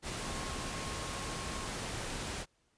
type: tone in noise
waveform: sine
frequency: 1080 Hz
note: C#6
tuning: 45 cents flat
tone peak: -47 dBFS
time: 0.19-1.71 s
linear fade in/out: 50 ms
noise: pink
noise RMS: -39 dBFS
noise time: 0.02-2.46 s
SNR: -11 dB
effects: pink hiss -74 dBFS RMS until 2.77 s + resampled to 22050 Hz